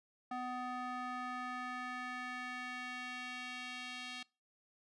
square tone with band-pass filter sweep, 250 Hz, B3, 21 cents sharp, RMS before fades -43 dBFS, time 0.31-4.23 s, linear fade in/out 5 ms, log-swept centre 950 to 3200 Hz, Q 1.7, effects noise-tail reverb RT60 0.3 s tail -24 dB re dry + resampled to 24000 Hz

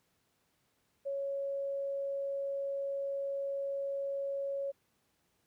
sine tone, 554.4 Hz, C#5, in tune, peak -33 dBFS, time 1.05-4.72 s, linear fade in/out 20 ms, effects pink hiss -75 dBFS RMS until 5.46 s + high-pass 80 Hz 12 dB/octave

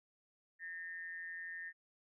sine tone with amplitude modulation, 1821 Hz, A#6, 41 cents flat, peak -40 dBFS, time 0.59-1.73 s, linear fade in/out 50 ms, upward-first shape sine, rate 172 Hz, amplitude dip 65%, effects none

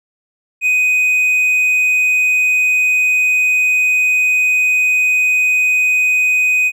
triangle tone, 2500 Hz, D#7, 8 cents sharp, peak -9 dBFS, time 0.61-6.72 s, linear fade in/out 50 ms, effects none

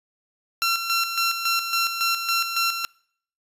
15% pulse tone with tremolo, 1360 Hz, F6, 46 cents flat, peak -13 dBFS, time 0.62-2.85 s, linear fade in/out 0 ms, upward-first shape square, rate 3.6 Hz, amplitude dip 55%, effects noise-tail reverb RT60 0.6 s tail -26 dB re dry + resampled to 32000 Hz

